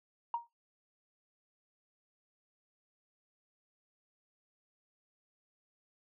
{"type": "tone with exponential decay", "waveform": "sine", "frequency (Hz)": 940, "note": "A#5", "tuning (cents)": 14, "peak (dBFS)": -27, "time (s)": [0.34, 0.47], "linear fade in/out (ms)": 2, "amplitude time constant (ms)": 27, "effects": ["noise-tail reverb RT60 0.2 s tail -17 dB re dry", "tanh soft clip ceiling -23 dBFS"]}